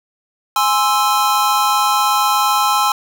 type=chord; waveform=square; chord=Ab augmented; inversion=none; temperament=equal; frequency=830.6 / 1046.5 / 1318.5 Hz; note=Ab5 / C6 / E6; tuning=0 / 0 / 0 cents; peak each=-18 dBFS; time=0.56-2.92 s; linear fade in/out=2 ms; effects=none